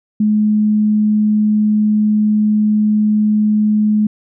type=tone; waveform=sine; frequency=212.2 Hz; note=G#3; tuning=38 cents sharp; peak=-10 dBFS; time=0.2-4.07 s; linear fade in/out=5 ms; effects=none